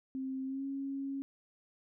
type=tone with pitch glide; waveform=sine; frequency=264.2 to 274.1 Hz; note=C4 to C#4; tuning=+17 to -19 cents; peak=-35 dBFS; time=0.15-1.22 s; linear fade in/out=0 ms; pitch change=+64 cents; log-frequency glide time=0.45-0.65 s; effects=none